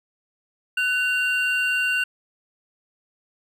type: tone pair together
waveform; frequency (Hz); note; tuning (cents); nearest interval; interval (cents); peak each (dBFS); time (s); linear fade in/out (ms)
triangle; 1496 / 2776; F#6 / F7; +19 / -11; major seventh; 1070; -21; 0.77-2.04; 5
effects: none